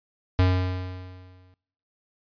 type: tone with exponential decay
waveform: square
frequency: 91.9 Hz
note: F#2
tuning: 11 cents flat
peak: -16 dBFS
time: 0.39-1.54 s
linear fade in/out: 0 ms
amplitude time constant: 250 ms
effects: noise-tail reverb RT60 0.7 s tail -23 dB re dry + resampled to 11025 Hz